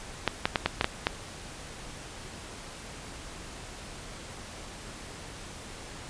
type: clicks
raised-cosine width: 0.3 ms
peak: -7 dBFS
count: 7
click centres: 0.277 / 0.455 / 0.558 / 0.66 / 0.811 / 0.844 / 1.069 s
effects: pink hiss -43 dBFS RMS until 6.09 s + resampled to 22050 Hz